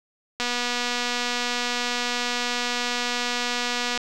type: click train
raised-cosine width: 0.2 ms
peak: -9 dBFS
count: 870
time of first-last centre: 0.4-3.976 s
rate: 243 Hz
effects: none